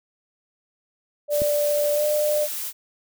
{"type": "tone with pitch glide", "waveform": "sine", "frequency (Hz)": [587.3, 597.9], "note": ["D5", "D5"], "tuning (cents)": [0, 31], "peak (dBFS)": -19, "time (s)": [1.28, 2.48], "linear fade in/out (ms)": 50, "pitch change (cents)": 31, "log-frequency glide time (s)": [1.94, 2.03]}
{"type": "noise", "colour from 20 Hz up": "blue", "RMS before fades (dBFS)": -30, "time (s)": [1.3, 2.73], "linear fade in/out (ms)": 50}
{"type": "click", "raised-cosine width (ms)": 3, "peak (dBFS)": -16, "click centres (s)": 1.419}
{"effects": []}